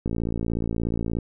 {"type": "click train", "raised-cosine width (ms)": 3, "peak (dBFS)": -14, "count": 65, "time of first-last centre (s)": [0.06, 1.187], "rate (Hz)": 56.8, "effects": []}